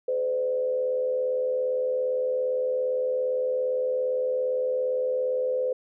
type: tone with frequency modulation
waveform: sine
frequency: 510 Hz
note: C5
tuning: 44 cents flat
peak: -23 dBFS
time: 0.08-5.73 s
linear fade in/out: 5 ms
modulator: 77.5 Hz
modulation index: 0.54
effects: none